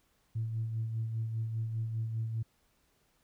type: tone with tremolo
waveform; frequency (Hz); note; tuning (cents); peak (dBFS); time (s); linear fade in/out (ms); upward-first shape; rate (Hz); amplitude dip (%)
sine; 112.4; A2; +37; -29; 0.35-2.43; 10; sine; 5; 45
effects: tanh soft clip ceiling -26 dBFS + pink hiss -72 dBFS RMS until 3.23 s